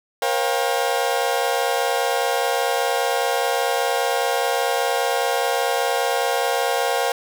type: tone cluster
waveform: 35% pulse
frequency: 474 / 539 / 708 / 797 Hz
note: A#4 / C#5 / F5 / G5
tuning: +29 / -49 / +23 / +28 cents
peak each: -23 dBFS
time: 0.22-7.12 s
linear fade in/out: 2 ms
effects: none